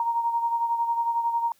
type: beating tone pair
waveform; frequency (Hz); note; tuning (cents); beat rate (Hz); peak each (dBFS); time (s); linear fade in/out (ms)
sine; 931 / 942; A#5 / A#5; -2 / +18; 11; -23 / -31; 0-1.52; 2
effects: white hiss -63 dBFS RMS until 1.59 s